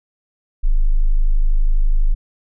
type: tone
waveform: sine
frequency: 26.07 Hz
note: G#0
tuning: 8 cents sharp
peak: -10 dBFS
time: 0.63-2.15 s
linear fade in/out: 20 ms
effects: none